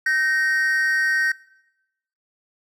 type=tone pair together; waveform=triangle; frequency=1543.1 / 1864.7 Hz; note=G6 / A#6; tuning=-28 / 0 cents; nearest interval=minor third; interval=328 cents; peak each=-18 dBFS; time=0.06-1.32 s; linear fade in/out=5 ms; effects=noise-tail reverb RT60 0.9 s tail -22 dB re dry + tanh soft clip ceiling -9 dBFS